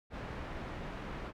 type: low-pass noise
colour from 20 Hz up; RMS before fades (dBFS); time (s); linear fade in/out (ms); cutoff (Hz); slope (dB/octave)
pink; -42; 0.1-1.33; 50; 2000; 12
effects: none